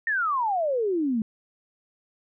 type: exponential sweep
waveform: sine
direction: down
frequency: 1856 to 211.1 Hz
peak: -22 dBFS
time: 0.07-1.22 s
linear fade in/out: 2 ms
effects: none